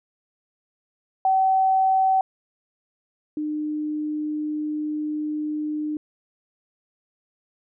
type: tone pair in turn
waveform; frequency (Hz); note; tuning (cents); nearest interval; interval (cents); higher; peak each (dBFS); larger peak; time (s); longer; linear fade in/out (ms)
sine; 763 / 302.8; G5 / D#4; -47 / -47; octave + major third; 1600; first; -16 / -24; first; 1.25-2.21 / 3.37-5.97; second; 2
effects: none